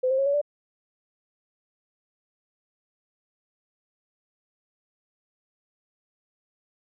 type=tone with pitch steps; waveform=sine; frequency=511 / 528.4 / 546.4 / 565 / 584.3 Hz; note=C5 / C5 / C#5 / C#5 / D5; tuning=-41 / +17 / -25 / +33 / -9 cents; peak=-20 dBFS; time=0.03-0.415 s; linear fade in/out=10 ms; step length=77 ms; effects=none

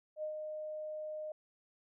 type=tone with ADSR envelope; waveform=sine; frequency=615 Hz; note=D#5; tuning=20 cents flat; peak=-35 dBFS; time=0.16-1.32 s; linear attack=69 ms; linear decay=99 ms; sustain=-4 dB; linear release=3 ms; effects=none

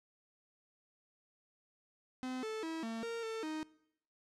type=tone with pitch steps; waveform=45% pulse; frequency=256.2 / 438 / 324 / 226.6 / 462 / 446.7 / 311.6 Hz; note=C4 / A4 / E4 / A#3 / A#4 / A4 / D#4; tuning=-36 / -8 / -30 / -49 / -16 / +26 / +3 cents; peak=-38 dBFS; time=2.23-3.63 s; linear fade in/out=0 ms; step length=200 ms; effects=noise-tail reverb RT60 0.8 s tail -23 dB re dry + low-pass 7000 Hz 12 dB/octave

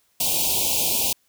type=band-stop noise; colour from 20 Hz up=white; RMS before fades=-22 dBFS; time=0.2-1.13 s; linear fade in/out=5 ms; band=990 to 2400 Hz; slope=96 dB/octave; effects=white hiss -65 dBFS RMS until 1.28 s

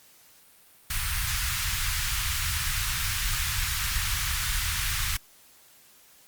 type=band-stop noise; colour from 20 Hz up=pink; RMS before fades=-28 dBFS; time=0.9-5.17 s; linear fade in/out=5 ms; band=110 to 1300 Hz; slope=24 dB/octave; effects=white hiss -56 dBFS RMS until 6.27 s + Opus 48 kbps

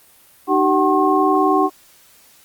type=tone cluster; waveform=sine; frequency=305.9 / 385.1 / 754 / 1077 Hz; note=D#4 / G4 / F#5 / C6; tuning=-29 / -31 / +32 / +50 cents; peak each=-18 dBFS; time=0.47-1.7 s; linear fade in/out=50 ms; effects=white hiss -50 dBFS RMS until 2.44 s + Opus 32 kbps

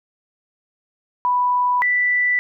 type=tone pair in turn; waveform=sine; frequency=987.8 / 1975.6 Hz; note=B5 / B6; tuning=0 / 0 cents; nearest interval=octave; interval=1200 cents; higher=second; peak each=-15 dBFS; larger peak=neither; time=1.25-1.82 / 1.82-2.39 s; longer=neither; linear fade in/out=0 ms; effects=none

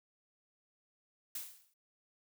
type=noise with exponential decay; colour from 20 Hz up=blue; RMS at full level=-38 dBFS; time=1.35-1.74 s; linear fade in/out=5 ms; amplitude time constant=83 ms; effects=none

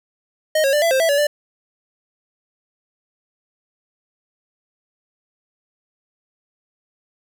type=tone with pitch steps; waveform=square; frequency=622 / 546 / 592 / 669 / 527 / 658 / 570 / 589 Hz; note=D#5 / C#5 / D5 / E5 / C5 / E5 / C#5 / D5; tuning=-1 / -26 / +14 / +25 / +12 / -3 / +48 / +5 cents; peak=-15 dBFS; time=0.55-1.27 s; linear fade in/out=5 ms; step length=90 ms; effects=none

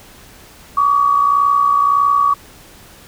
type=tone pair together; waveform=sine; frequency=1133 / 1194.7 Hz; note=C#6 / D6; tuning=+37 / +29 cents; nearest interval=minor second; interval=92 cents; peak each=-11 / -18 dBFS; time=0.77-2.34 s; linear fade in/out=5 ms; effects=pink hiss -42 dBFS RMS until 3.07 s

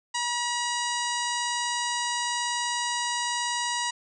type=harmonic tone; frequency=961 Hz; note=B5; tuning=48 cents flat; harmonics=1 / 2 / 3 / 4 / 5 / 6 / 7 / 8 / 9; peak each=-30 / -33 / -35 / -36 / -37 / -38 / -38 / -39 / -40 dBFS; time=0.14-3.91 s; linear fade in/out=10 ms; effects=none

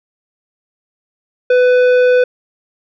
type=tone with tanh clipping; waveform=sine; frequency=499 Hz; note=B4; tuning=18 cents sharp; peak=-9 dBFS; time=1.5-2.24 s; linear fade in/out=5 ms; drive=11 dB; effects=none

